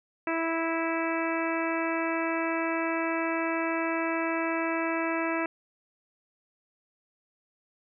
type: harmonic tone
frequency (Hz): 328.5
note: E4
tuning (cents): -6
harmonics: 1 / 2 / 3 / 4 / 5 / 6 / 7 / 8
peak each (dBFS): -30 / -33 / -35 / -36 / -37 / -38 / -38 / -39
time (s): 0.27-5.46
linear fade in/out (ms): 2
effects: none